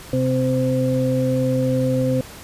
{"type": "harmonic tone", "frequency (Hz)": 129.2, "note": "C3", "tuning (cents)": -21, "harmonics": [1, 2, 4], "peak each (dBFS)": [-21, -21, -21], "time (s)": [0.13, 2.21], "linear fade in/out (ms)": 2, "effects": ["pink hiss -39 dBFS RMS until 2.43 s", "resampled to 32000 Hz"]}